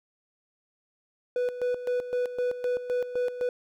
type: tone with tremolo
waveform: triangle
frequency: 493.9 Hz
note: B4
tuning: in tune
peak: -22 dBFS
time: 1.36-3.49 s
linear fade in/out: 2 ms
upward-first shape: square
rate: 3.9 Hz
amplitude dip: 70%
effects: none